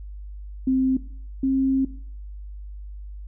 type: tone pair in turn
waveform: sine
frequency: 261.5 / 266.8 Hz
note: C4 / C4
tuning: -1 / +34 cents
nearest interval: unison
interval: 35 cents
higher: second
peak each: -17 / -18 dBFS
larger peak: first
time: 0.67-0.97 / 1.43-1.85 s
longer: second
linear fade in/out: 5 ms
effects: noise-tail reverb RT60 0.5 s tail -17 dB re dry + added 50 Hz sine -34 dBFS peak until 3.27 s